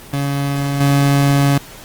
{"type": "tone with level steps", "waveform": "30% pulse", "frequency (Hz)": 140.6, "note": "C#3", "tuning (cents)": 25, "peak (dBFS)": [-14, -8], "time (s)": [0.13, 1.58], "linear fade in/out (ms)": 5, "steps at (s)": 0.8, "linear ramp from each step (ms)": 10, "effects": ["pink hiss -37 dBFS RMS until 1.84 s", "Opus 24 kbps"]}